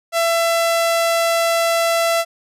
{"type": "tone", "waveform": "sawtooth", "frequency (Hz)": 670, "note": "E5", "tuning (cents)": 28, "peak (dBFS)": -11, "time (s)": [0.12, 2.25], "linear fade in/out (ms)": 50, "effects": ["resampled to 32000 Hz"]}